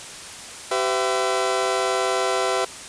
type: tone cluster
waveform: 25% pulse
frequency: 385.5 / 508 / 670 Hz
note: G4 / B4 / E5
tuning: -29 / +49 / +28 cents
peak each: -21 dBFS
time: 0.71-2.65 s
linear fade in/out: 5 ms
effects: white hiss -37 dBFS RMS until 2.88 s + resampled to 22050 Hz